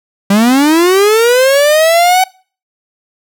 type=linear sweep; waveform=45% pulse; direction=up; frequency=193.1 to 758 Hz; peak=-6 dBFS; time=0.3-2.24 s; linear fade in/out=5 ms; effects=noise-tail reverb RT60 0.4 s tail -23 dB re dry